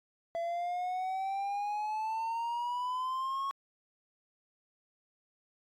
triangle exponential sweep, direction up, 670 to 1103 Hz, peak -30 dBFS, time 0.35-3.51 s, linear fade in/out 0 ms, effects AAC 48 kbps

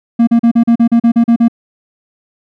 triangle tone bursts, 233.1 Hz, A#3, in tune, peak -3 dBFS, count 11, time 0.19-1.483 s, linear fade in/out 10 ms, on 83 ms, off 38 ms, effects none

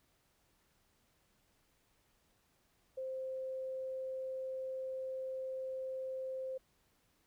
sine tone, 523.3 Hz, C5, in tune, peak -38 dBFS, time 2.97-6.58 s, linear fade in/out 10 ms, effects pink hiss -74 dBFS RMS until 7.26 s

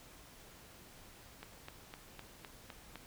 click train, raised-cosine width 0.3 ms, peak -30 dBFS, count 7, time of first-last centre 1.43-2.957 s, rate 3.93 Hz, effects pink hiss -57 dBFS RMS until 3.06 s

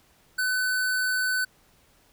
square tone, 1507 Hz, F#6, 31 cents sharp, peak -24 dBFS, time 0.38-1.45 s, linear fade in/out 10 ms, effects pink hiss -61 dBFS RMS until 2.12 s

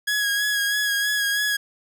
sawtooth tone with vibrato, 1662 Hz, G#6, 1 cent sharp, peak -17 dBFS, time 0.07-1.57 s, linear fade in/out 10 ms, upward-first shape sine, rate 3.1 Hz, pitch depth 28 cents each way, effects none

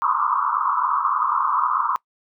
pink band-pass noise, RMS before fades -21 dBFS, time 0.02-1.96 s, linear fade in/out 0 ms, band 960 to 1300 Hz, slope 96 dB/octave, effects noise-tail reverb RT60 0.1 s tail -23 dB re dry

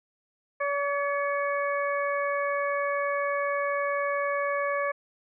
harmonic tone with a mistuned harmonic, 569 Hz, C#5, 45 cents sharp, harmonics 1 / 2 / 3 / 4, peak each -28 / -30 / -33 / -36 dBFS, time 0.6-4.92 s, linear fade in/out 10 ms, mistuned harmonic 4, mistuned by -37 cents, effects none

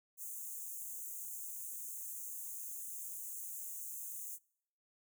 white high-pass noise, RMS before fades -45 dBFS, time 0.17-4.39 s, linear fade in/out 50 ms, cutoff 6300 Hz, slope 96 dB/octave, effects noise-tail reverb RT60 0.7 s tail -26 dB re dry

